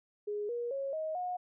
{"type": "tone with pitch steps", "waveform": "sine", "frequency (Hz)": [415.3, 477.1, 548, 629.5, 723.1], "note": ["G#4", "A#4", "C#5", "D#5", "F#5"], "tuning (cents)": [0, 40, -20, 20, -40], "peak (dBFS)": -33, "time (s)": [0.27, 1.37], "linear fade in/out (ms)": 10, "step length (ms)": 220, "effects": []}